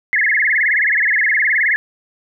sine tone with vibrato, 1905 Hz, A#6, 37 cents sharp, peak -12 dBFS, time 0.13-1.76 s, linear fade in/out 0 ms, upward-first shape sine, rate 19 Hz, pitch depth 230 cents each way, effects none

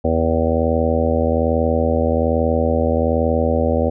harmonic tone with a mistuned harmonic, 81.2 Hz, E2, 26 cents flat, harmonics 1 / 2 / 3 / 4 / 5 / 6 / 7 / 8 / 9, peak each -20 / -30 / -21 / -28 / -27 / -21 / -21 / -29 / -27 dBFS, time 0.04-3.9 s, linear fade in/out 10 ms, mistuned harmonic 9, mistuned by +70 cents, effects none

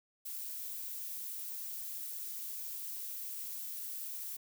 violet noise, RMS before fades -42 dBFS, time 0.25-4.37 s, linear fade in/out 10 ms, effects none

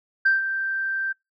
sine tone with ADSR envelope, 1568 Hz, G6, in tune, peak -13 dBFS, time 0.25-1.13 s, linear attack 11 ms, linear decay 150 ms, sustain -10 dB, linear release 15 ms, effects noise-tail reverb RT60 0.2 s tail -24 dB re dry + tanh soft clip ceiling -11 dBFS

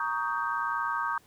sine chord, Eb dominant seventh, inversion second, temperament equal with one note detuned, 932.3 / 1123.6 / 1244.5 / 1568 Hz, Bb5 / Db6 / Eb6 / G6, 0 / +23 / 0 / 0 cents, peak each -33 dBFS, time 0-1.18 s, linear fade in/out 2 ms, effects pink hiss -61 dBFS RMS until 1.26 s

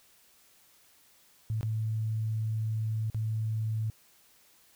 sine tone with dropouts, 110 Hz, A2, in tune, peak -28 dBFS, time 1.5-3.9 s, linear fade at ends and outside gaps 0 ms, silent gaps 1.61-1.63 / 3.1-3.146 s, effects white hiss -62 dBFS RMS until 4.75 s

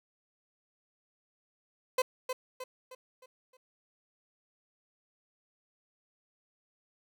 30% pulse tone with echo, 512 Hz, C5, 38 cents flat, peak -22 dBFS, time 1.98-2.02 s, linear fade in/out 5 ms, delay 310 ms, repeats 5, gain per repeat -7 dB, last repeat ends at 3.57 s, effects none

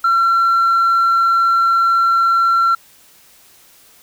triangle tone with tanh clipping, 1359 Hz, F6, 48 cents flat, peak -11 dBFS, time 0.04-2.75 s, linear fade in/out 5 ms, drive 6 dB, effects white hiss -48 dBFS RMS until 4.02 s

